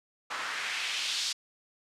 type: noise with band-pass filter sweep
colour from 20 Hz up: white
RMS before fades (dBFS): -33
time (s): 0.3-1.33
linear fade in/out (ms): 10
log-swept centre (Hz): 1200 to 4700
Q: 1.6
effects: low-pass 8000 Hz 12 dB/octave